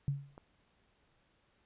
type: tone with exponential decay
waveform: sine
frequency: 140 Hz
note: C#3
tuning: 18 cents sharp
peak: -27 dBFS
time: 0.08-0.37 s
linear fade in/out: 0 ms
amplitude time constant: 62 ms
type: click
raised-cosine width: 1 ms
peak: -36 dBFS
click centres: 0.379 s
effects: pink hiss -72 dBFS RMS until 1.65 s + resampled to 8000 Hz